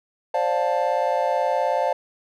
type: chord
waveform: triangle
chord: D minor seventh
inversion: third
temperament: just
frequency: 528.6 / 587.3 / 704.8 / 881 Hz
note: C5 / D5 / F5 / A5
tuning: +18 / 0 / +16 / +2 cents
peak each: -23 dBFS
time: 0.34-1.93 s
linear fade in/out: 5 ms
effects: none